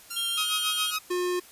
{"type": "tone with pitch glide", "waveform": "5% pulse", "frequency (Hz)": [1384, 1437.8], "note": ["F6", "F6"], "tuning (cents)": [-16, 50], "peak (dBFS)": -22, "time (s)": [0.1, 0.97], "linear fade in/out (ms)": 10, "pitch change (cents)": 66, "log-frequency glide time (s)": [0.33, 0.49]}
{"type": "tone with vibrato", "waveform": "square", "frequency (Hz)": 3200, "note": "G7", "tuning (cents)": 35, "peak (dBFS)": -28, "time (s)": [0.16, 0.91], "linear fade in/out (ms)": 10, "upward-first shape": "sine", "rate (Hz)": 5.8, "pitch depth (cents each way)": 13}
{"type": "tone with tremolo", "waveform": "15% pulse", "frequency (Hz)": 1265, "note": "D#6", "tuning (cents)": 28, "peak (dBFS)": -20, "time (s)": [0.37, 0.99], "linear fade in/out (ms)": 10, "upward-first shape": "sine", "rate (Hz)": 7.2, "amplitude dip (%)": 85}
{"type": "tone", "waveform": "square", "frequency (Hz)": 358.6, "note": "F4", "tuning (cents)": 46, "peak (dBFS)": -26, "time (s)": [1.1, 1.4], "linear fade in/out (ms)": 10}
{"effects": ["white hiss -51 dBFS RMS until 1.51 s", "resampled to 32000 Hz"]}